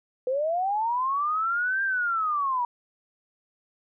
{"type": "linear two-way sweep", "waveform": "sine", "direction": "up then down", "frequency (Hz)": [493.9, 1600, 947], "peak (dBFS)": -23, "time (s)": [0.27, 2.65], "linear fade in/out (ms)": 2, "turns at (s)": 1.83, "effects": []}